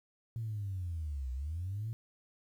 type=linear two-way sweep; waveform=sine; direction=down then up; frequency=116.7 to 61.74 to 116.7 Hz; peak=-34 dBFS; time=0.36-1.93 s; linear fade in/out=0 ms; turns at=1.32 s; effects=tanh soft clip ceiling -30 dBFS + 11-bit